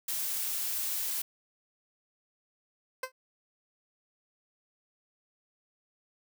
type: noise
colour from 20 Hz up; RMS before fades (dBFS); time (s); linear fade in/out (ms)
blue; -33; 0.08-1.22; 5
type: tone with exponential decay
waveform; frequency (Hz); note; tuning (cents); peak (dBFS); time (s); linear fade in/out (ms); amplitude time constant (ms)
15% pulse; 517; C5; -21; -23; 3.03-3.12; 5; 18
effects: none